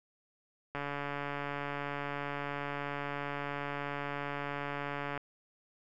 click train, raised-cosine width 0.5 ms, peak -22 dBFS, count 634, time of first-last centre 0.75-5.177 s, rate 143 Hz, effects none

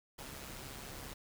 pink noise with amplitude modulation, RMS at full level -45 dBFS, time 0.18-1.14 s, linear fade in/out 10 ms, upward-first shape sine, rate 136 Hz, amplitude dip 50%, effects none

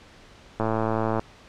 click train, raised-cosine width 1 ms, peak -11 dBFS, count 67, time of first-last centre 0.6-1.195 s, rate 111 Hz, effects pink hiss -50 dBFS RMS until 1.48 s + low-pass 5000 Hz 12 dB/octave

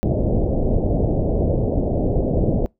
pink low-pass noise, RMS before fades -19 dBFS, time 0.03-2.66 s, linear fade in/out 0 ms, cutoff 660 Hz, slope 48 dB/octave, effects noise-tail reverb RT60 0.2 s tail -25 dB re dry

